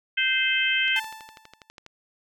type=harmonic tone; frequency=520 Hz; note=C5; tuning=11 cents flat; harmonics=3 / 4 / 5 / 6; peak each=-26 / -26 / -26 / -26 dBFS; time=0.17-1 s; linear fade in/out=10 ms
type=click train; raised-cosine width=0.2 ms; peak=-26 dBFS; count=13; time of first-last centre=0.88-1.864 s; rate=12.2 Hz
type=tone with exponential decay; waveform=sawtooth; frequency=880 Hz; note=A5; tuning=in tune; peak=-26 dBFS; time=0.96-1.7 s; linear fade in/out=2 ms; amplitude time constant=160 ms
effects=none